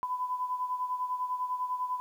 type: beating tone pair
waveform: sine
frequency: 1000 / 1010 Hz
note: B5 / B5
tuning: +21 / +39 cents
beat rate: 10 Hz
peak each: -31 / -37 dBFS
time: 0.03-2 s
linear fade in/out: 0 ms
effects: 10-bit